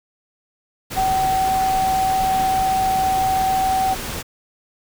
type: tone in noise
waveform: sine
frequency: 761 Hz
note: F#5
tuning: 48 cents sharp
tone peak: -16 dBFS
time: 0.96-3.95 s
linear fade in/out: 20 ms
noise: pink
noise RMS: -28 dBFS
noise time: 0.9-4.23 s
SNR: +9 dB
effects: none